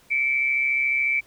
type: tone pair together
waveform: sine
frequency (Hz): 2186 / 2320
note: C#7 / D7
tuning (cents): -25 / -22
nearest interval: minor second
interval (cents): 103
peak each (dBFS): -28 / -20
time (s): 0.1-1.21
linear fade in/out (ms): 20
effects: pink hiss -56 dBFS RMS until 1.26 s